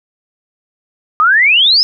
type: exponential sweep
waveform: sine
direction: up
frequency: 1200 to 5274 Hz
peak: -6 dBFS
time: 1.2-1.83 s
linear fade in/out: 0 ms
effects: none